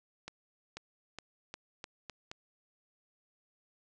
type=accelerating click train; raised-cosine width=0.2 ms; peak=-25 dBFS; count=7; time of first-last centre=0.28-2.315 s; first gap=490 ms; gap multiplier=0.85; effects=resampled to 22050 Hz